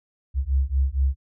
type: beating tone pair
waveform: sine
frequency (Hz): 65.41 / 69.71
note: C2 / C#2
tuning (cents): 0 / +10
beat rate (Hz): 4.3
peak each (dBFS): -22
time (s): 0.34-1.16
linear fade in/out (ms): 50
effects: none